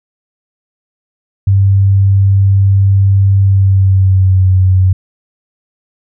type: tone with pitch glide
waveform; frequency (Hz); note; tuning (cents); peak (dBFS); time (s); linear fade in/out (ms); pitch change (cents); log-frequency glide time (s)
sine; 98 to 93.36; G2 to F#2; 0 to +16; -5; 1.47-4.93; 5; -84; 3.4-4.49
effects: none